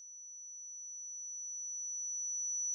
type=tone with level ramp; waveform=sine; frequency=5930 Hz; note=F#8; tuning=3 cents sharp; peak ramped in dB=-49 to -33 dBFS; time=0-2.74 s; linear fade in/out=0 ms; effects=none